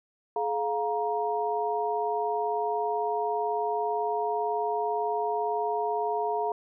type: tone cluster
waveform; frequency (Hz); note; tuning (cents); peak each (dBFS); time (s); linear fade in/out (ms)
sine; 424.8 / 703 / 941; G#4 / F5 / A#5; +39 / +11 / +16; -30; 0.36-6.52; 2
effects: none